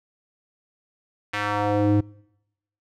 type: tone with band-pass filter sweep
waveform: square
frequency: 103.7 Hz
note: G#2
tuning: 2 cents flat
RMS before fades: -22 dBFS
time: 1.33-2.01 s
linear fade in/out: 10 ms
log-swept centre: 2100 to 230 Hz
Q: 1.5
effects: noise-tail reverb RT60 0.9 s tail -25 dB re dry